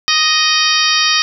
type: harmonic tone with a mistuned harmonic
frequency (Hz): 622.3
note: D#5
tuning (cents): 0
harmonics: 2 / 3 / 4 / 5 / 6 / 7 / 8 / 9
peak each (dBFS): -19 / -19 / -19 / -19 / -19 / -19 / -19 / -19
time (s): 0.08-1.22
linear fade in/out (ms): 0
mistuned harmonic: 7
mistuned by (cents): +74
effects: none